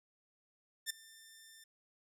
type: tone with ADSR envelope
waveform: 10% pulse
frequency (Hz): 1789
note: A6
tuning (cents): +28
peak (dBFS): -24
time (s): 0.86-1.64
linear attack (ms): 42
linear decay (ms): 5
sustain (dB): -23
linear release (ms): 6
effects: none